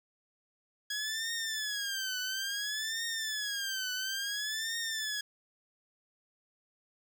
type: tone with vibrato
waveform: 15% pulse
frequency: 1661.2 Hz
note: G#6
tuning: in tune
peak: -27 dBFS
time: 0.9-5.21 s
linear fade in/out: 5 ms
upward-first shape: triangle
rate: 0.58 Hz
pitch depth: 190 cents each way
effects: none